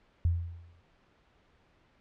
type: tone with exponential decay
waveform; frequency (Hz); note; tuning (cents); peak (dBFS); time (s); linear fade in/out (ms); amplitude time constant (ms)
sine; 85.2; F2; -42; -21; 0.25-0.81; 0; 120
effects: pink hiss -66 dBFS RMS until 2 s + low-pass 3000 Hz 12 dB/octave